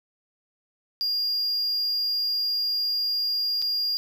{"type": "tone with dropouts", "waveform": "triangle", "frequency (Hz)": 4819, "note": "D8", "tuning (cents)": 44, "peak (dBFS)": -22, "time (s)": [1.01, 3.97], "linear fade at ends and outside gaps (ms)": 0, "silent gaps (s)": [3.618, 3.623], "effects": []}